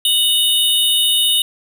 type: tone pair together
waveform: square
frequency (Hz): 2960 / 3683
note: F#7 / A#7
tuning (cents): 0 / -22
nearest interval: major third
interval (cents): 378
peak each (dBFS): -16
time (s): 0.05-1.42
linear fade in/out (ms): 2
effects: none